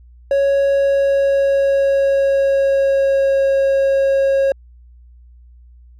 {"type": "tone with pitch glide", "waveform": "triangle", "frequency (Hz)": [554.4, 544.9], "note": ["C#5", "C#5"], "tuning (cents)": [0, -30], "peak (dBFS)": -10, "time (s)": [0.31, 4.52], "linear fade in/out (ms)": 2, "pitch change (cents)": -30, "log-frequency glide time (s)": [0.66, 3.46], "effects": ["added 60 Hz sine -41 dBFS peak until 5.99 s", "AAC 64 kbps"]}